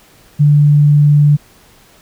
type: tone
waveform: sine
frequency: 146.83 Hz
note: D3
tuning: in tune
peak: -5 dBFS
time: 0.39-1.37 s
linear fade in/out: 20 ms
effects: pink hiss -46 dBFS RMS until 2.01 s